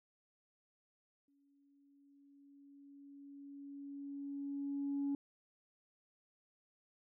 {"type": "tone with exponential growth", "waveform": "sine", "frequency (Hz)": 281, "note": "C#4", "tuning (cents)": 24, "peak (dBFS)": -32, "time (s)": [1.28, 5.15], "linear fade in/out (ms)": 2, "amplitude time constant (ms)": 840, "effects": ["tanh soft clip ceiling -31 dBFS"]}